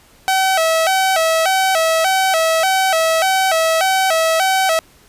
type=tone with vibrato; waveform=sawtooth; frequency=703 Hz; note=F5; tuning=11 cents sharp; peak=-9 dBFS; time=0.28-4.79 s; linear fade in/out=0 ms; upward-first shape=square; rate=1.7 Hz; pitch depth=140 cents each way; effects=pink hiss -49 dBFS RMS until 5.08 s + resampled to 32000 Hz